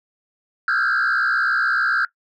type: tone with frequency modulation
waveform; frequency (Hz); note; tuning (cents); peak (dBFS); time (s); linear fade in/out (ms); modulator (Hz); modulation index
sine; 1487; F#6; +8; -14; 0.68-2.05; 2; 63.5; 2.5
effects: noise-tail reverb RT60 0.1 s tail -20 dB re dry + tanh soft clip ceiling -15 dBFS